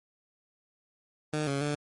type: tone with pitch steps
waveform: 15% pulse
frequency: 152.3 / 139.3 / 146.9 Hz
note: D#3 / C#3 / D3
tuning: -37 / +9 / +1 cents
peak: -22 dBFS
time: 1.33-1.75 s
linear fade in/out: 5 ms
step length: 140 ms
effects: MP3 48 kbps